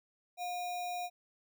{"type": "tone with sample-and-hold", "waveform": "sine", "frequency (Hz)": 712, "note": "F5", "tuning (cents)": 33, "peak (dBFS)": -35, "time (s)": [0.37, 1.1], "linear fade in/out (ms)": 50, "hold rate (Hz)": 3150, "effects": []}